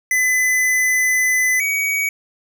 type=tone pair in turn; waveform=square; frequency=2013 / 2260 Hz; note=B6 / C#7; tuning=+33 / +33 cents; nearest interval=major second; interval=200 cents; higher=second; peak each=-15 / -18 dBFS; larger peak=first; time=0.11-1.6 / 1.6-2.09 s; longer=first; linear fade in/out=2 ms; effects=none